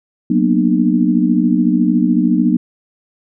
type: chord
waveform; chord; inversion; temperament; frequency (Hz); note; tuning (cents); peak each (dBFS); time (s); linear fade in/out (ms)
sine; B major seventh; second; equal with one note detuned; 185 / 233.1 / 246.9 / 303.1; F#3 / A#3 / B3 / D#4; 0 / 0 / 0 / -45; -16; 0.3-2.57; 5
effects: none

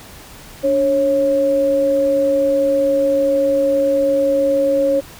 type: tone pair together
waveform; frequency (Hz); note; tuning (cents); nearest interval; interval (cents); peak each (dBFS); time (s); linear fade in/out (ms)
sine; 290.3 / 548; D4 / C#5; -20 / -20; major seventh; 1100; -21 / -13; 0.63-5.01; 20
effects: pink hiss -39 dBFS RMS until 5.19 s

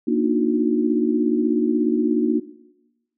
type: tone cluster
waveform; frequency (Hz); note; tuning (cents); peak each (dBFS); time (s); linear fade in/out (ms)
sine; 235.4 / 293.2 / 309.8 / 362.7; A#3 / D4 / D#4 / F#4; +17 / -3 / -7 / -34; -21 / -23 / -23 / -24; 0.07-2.4; 10
effects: noise-tail reverb RT60 1.0 s tail -17 dB re dry

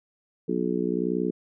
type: harmonic tone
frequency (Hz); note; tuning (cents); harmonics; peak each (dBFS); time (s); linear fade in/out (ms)
61; B1; -21; 3 / 4 / 5 / 6 / 7; -30 / -30 / -30 / -30 / -30; 0.48-1.31; 10
effects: none

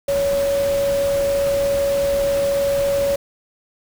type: tone in noise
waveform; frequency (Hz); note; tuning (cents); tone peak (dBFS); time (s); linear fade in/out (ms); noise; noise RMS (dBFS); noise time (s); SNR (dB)
sine; 560; C#5; +18; -16; 0.08-3.16; 5; pink; -30; 0.08-3.16; +11
effects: none

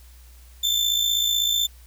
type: tone with amplitude modulation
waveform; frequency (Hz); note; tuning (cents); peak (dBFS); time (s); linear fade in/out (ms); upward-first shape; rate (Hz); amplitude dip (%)
35% pulse; 3546; A7; +13; -15; 0.63-1.67; 10; sine; 56; 55
effects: added 61 Hz sine -45 dBFS peak until 1.86 s + white hiss -55 dBFS RMS until 1.86 s

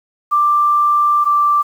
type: tone pair in turn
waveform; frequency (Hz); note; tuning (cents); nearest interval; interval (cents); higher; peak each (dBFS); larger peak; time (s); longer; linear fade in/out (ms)
sine; 1180 / 1173.8; D6 / D6; +8 / -1; unison; 9; first; -10; neither; 0.31-1.25 / 1.25-1.63; first; 20
effects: 7-bit

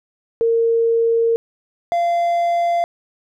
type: tone pair in turn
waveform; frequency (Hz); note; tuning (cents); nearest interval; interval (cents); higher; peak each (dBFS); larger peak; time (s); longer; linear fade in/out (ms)
sine / triangle; 459.6 / 688.6; A#4 / F5; -25 / -25; perfect fifth; 700; second; -13 / -13; neither; 0.41-1.36 / 1.92-2.84; first; 0
effects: none

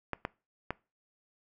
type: clicks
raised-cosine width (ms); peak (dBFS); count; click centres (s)
0.5; -17; 3; 0.133 / 0.251 / 0.706
effects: noise-tail reverb RT60 0.3 s tail -22 dB re dry

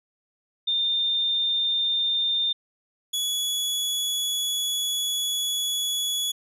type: tone pair in turn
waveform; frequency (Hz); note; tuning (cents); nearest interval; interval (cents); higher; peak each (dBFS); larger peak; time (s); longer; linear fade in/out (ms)
sine / sawtooth; 3614 / 3388; A7 / G#7; +46 / +34; minor second; 112; first; -21; neither; 0.67-2.53 / 3.13-6.32; second; 10
effects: resampled to 32000 Hz

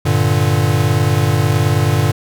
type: chord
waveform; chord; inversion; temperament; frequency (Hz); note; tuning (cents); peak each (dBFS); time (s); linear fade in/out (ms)
square; G minor; none; equal; 98 / 116.54 / 146.83; G2 / Bb2 / D3; 0 / 0 / 0; -17; 0.05-2.12; 10
effects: none

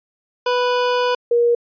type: tone pair in turn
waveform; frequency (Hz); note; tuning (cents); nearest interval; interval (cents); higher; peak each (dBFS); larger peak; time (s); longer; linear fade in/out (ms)
25% pulse / sine; 493.9 / 474.5; B4 / A#4; 0 / +31; minor second; 69; first; -12; neither; 0.46-1.15 / 1.31-1.55; first; 5
effects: resampled to 11025 Hz

